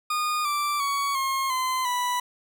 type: tone with pitch steps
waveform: 40% pulse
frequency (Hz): 1224 / 1172.1 / 1122.4 / 1074.8 / 1029.3 / 985.6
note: D#6 / D6 / C#6 / C6 / C6 / B5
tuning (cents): -29 / -4 / +21 / +46 / -29 / -4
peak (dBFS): -23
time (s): 0.1-2.2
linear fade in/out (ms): 5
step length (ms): 350
effects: none